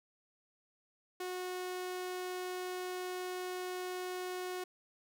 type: tone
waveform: sawtooth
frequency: 365.1 Hz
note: F#4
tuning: 23 cents flat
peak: -34 dBFS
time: 1.2-4.64 s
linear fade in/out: 5 ms
effects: none